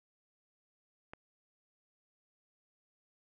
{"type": "click", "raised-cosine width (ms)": 0.5, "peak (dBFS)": -30, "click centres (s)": 1.135, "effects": []}